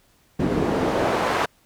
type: noise with band-pass filter sweep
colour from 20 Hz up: pink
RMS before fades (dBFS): -22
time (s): 0.39-1.46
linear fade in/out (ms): 10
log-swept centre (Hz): 230 to 990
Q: 1
effects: pink hiss -60 dBFS RMS until 1.65 s